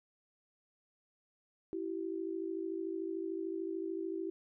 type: tone pair together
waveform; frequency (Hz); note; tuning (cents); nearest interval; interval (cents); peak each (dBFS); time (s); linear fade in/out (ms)
sine; 330.5 / 384; E4 / G4; +5 / -36; minor third; 259; -38 / -39; 1.73-4.3; 0
effects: none